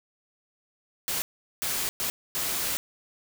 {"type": "noise bursts at uneven times", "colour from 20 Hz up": "white", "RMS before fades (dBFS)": -29, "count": 4, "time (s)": [[1.08, 1.22], [1.62, 1.89], [2, 2.1], [2.35, 2.77]], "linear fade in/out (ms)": 0, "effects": []}